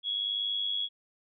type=tone with amplitude modulation; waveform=sine; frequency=3343 Hz; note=G#7; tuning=11 cents sharp; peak=-26 dBFS; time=0.03-0.89 s; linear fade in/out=50 ms; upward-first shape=sine; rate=101 Hz; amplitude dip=55%; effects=none